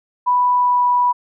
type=tone with pitch glide; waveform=sine; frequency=987.8 to 981.5 Hz; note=B5 to B5; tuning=0 to -11 cents; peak=-12 dBFS; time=0.26-1.13 s; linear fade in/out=20 ms; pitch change=-11 cents; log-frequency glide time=0.53-0.86 s; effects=none